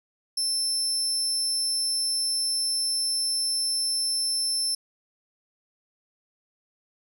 30% pulse tone, 5320 Hz, E8, 15 cents sharp, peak -20 dBFS, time 0.37-4.75 s, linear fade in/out 5 ms, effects none

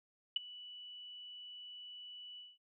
sine tone with ADSR envelope, 2960 Hz, F#7, in tune, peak -27 dBFS, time 0.36-2.58 s, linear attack 4 ms, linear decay 14 ms, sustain -21 dB, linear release 200 ms, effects none

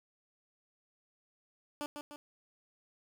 15% pulse tone with echo, 293.5 Hz, D4, 1 cent flat, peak -30 dBFS, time 1.81-1.86 s, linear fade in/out 0 ms, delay 150 ms, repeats 2, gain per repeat -5 dB, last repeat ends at 2.16 s, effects none

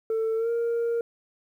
sine tone with pitch glide, 446 to 466.6 Hz, A4 to A#4, +23 to +2 cents, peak -21 dBFS, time 0.1-1.01 s, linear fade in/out 2 ms, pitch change +79 cents, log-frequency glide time 0.36-0.5 s, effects tanh soft clip ceiling -22 dBFS + 10-bit

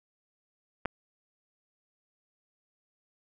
clicks, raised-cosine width 0.5 ms, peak -29 / -14 dBFS, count 2, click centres 0.853 / 0.857 s, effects none

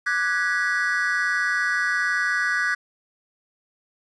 triangle chord, G# half-diminished seventh, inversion second, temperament equal with one note detuned, 1174.7 / 1480 / 1661.2 / 1946.1 Hz, D6 / F#6 / G#6 / B6, 0 / 0 / 0 / -26 cents, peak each -29 / -23 / -23 / -25 dBFS, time 0.06-2.75 s, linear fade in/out 10 ms, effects resampled to 24000 Hz + 9-bit

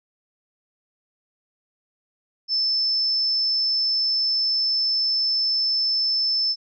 sine tone, 5274 Hz, E8, in tune, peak -19 dBFS, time 2.48-6.56 s, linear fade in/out 50 ms, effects none

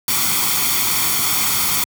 white noise with comb filter, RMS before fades -18 dBFS, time 0.08-1.84 s, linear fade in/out 2 ms, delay 0.89 ms, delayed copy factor +0.65, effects high-pass 80 Hz 12 dB/octave

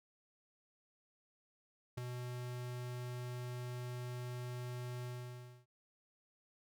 square tone with ADSR envelope, 123.6 Hz, B2, 2 cents sharp, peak -36 dBFS, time 1.97-5.66 s, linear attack 12 ms, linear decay 3 ms, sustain -6 dB, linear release 610 ms, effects none

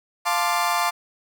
35% pulse chord, D minor seventh, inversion first, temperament equal with one note detuned, 698.5 / 880 / 1046.5 / 1180.1 Hz, F5 / A5 / C6 / D6, 0 / 0 / 0 / +8 cents, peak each -24 dBFS, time 0.25-0.91 s, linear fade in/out 20 ms, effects none

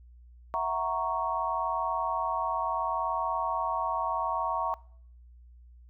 sine chord, F# dominant seventh, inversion third, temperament equal, 659.3 / 740 / 932.3 / 1108.7 Hz, E5 / F#5 / A#5 / C#6, 0 / 0 / 0 / 0 cents, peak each -34 / -35 / -31 / -31 dBFS, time 0.54-4.74 s, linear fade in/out 0 ms, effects noise-tail reverb RT60 0.6 s tail -23 dB re dry + added 60 Hz sine -50 dBFS peak until 5.89 s

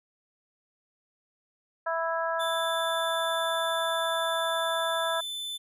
harmonic tone, 329.6 Hz, E4, in tune, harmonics 2 / 3 / 4 / 5, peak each -30 / -32 / -33 / -34 dBFS, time 1.86-5.21 s, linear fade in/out 10 ms
45% pulse tone, 3520 Hz, A7, in tune, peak -33 dBFS, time 2.39-5.58 s, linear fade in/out 20 ms
effects resampled to 32000 Hz

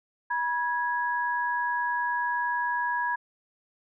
sine tone pair together, 969.6 / 1661.2 Hz, B5 / G#6, -32 / 0 cents, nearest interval major sixth, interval 932 cents, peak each -27 / -29 dBFS, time 0.3-3.16 s, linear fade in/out 10 ms, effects none

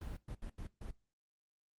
brown noise bursts at uneven times, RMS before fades -44 dBFS, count 5, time 0.01-0.17 / 0.28-0.35 / 0.42-0.5 / 0.58-0.67 / 0.81-0.91 s, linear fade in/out 5 ms, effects noise-tail reverb RT60 0.3 s tail -21 dB re dry + Opus 24 kbps

